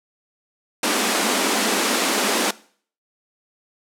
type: high-pass noise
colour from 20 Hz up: pink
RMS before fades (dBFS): -20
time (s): 0.83-2.51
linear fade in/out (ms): 5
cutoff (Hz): 200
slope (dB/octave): 96
effects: noise-tail reverb RT60 0.5 s tail -20 dB re dry + low-pass 11000 Hz 12 dB/octave